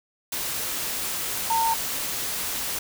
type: tone in noise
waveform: sine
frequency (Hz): 910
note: A#5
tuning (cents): -42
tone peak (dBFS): -20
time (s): 1.5-1.74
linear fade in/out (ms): 5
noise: white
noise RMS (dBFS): -29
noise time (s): 0.32-2.79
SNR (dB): +6
effects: none